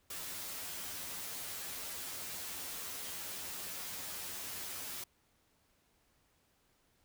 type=noise with comb filter; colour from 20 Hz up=white; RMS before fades=-43 dBFS; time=0.1-5.04 s; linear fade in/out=5 ms; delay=11 ms; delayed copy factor=+0.8; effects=pink hiss -73 dBFS RMS until 7.04 s